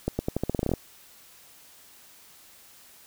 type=accelerating click train; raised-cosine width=2 ms; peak=-12 dBFS; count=13; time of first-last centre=0.08-0.737 s; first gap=110 ms; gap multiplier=0.86; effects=white hiss -53 dBFS RMS until 3.06 s